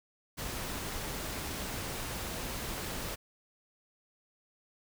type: noise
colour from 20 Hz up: pink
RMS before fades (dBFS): -38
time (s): 0.37-3.16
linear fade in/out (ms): 20
effects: none